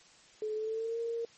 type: tone with pitch glide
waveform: sine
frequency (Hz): 429.7 to 463.2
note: A4 to A#4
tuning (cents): -41 to -11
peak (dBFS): -32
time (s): 0.42-1.25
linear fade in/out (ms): 2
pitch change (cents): +130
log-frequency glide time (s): 0.54-0.99
effects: white hiss -59 dBFS RMS until 1.37 s + MP3 32 kbps